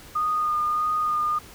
sine tone with vibrato, 1226 Hz, D#6, 26 cents flat, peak -21 dBFS, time 0.15-1.39 s, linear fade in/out 10 ms, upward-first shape sine, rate 1.6 Hz, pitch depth 16 cents each way, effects pink hiss -46 dBFS RMS until 1.54 s

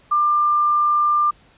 sine tone, 1193 Hz, D6, 27 cents sharp, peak -14 dBFS, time 0.11-1.31 s, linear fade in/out 10 ms, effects pink hiss -53 dBFS RMS until 1.57 s + resampled to 8000 Hz

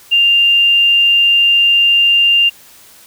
sine tone, 2794 Hz, F7, in tune, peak -7 dBFS, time 0.11-2.5 s, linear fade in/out 20 ms, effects white hiss -42 dBFS RMS until 3.06 s

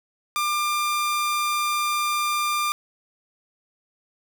sawtooth tone, 1195 Hz, D6, 30 cents sharp, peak -18 dBFS, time 0.36-2.72 s, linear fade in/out 0 ms, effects none

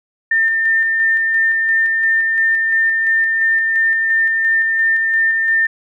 sine tone with tremolo, 1803 Hz, A6, 42 cents sharp, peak -11 dBFS, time 0.31-5.67 s, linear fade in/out 5 ms, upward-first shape square, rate 2.9 Hz, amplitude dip 25%, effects none

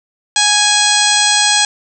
harmonic tone with a mistuned harmonic, 830.6 Hz, G#5, in tune, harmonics 1 / 2 / 3 / 4 / 5 / 6 / 7 / 8 / 9 / 10, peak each -18 / -18 / -21 / -16 / -17 / -21 / -21 / -20 / -20 / -20 dBFS, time 0.36-1.65 s, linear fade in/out 2 ms, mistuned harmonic 9, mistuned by +60 cents, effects none

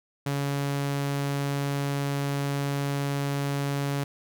sawtooth tone, 140.9 Hz, C#3, 29 cents sharp, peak -22 dBFS, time 0.26-4.04 s, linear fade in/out 5 ms, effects none

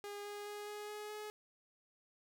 sawtooth tone with pitch steps, 408.6 / 411.4 / 414.3 / 417.2 / 420.1 / 423 Hz, G#4 / G#4 / G#4 / G#4 / G#4 / G#4, -28 / -16 / -4 / +8 / +20 / +32 cents, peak -40 dBFS, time 0.04-1.3 s, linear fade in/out 0 ms, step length 210 ms, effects none

